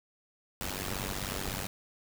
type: noise with amplitude modulation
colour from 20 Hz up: pink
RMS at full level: -32 dBFS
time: 0.61-1.67 s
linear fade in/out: 0 ms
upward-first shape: sine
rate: 96 Hz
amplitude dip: 90%
effects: none